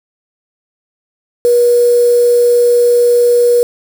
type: tone with quantisation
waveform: sine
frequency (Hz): 481.9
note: B4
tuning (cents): -43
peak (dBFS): -6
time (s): 1.45-3.63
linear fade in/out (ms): 0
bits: 4
effects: none